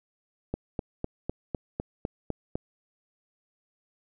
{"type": "click train", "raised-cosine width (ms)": 2, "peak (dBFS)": -16, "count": 9, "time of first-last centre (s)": [0.54, 2.555], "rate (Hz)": 3.97, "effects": []}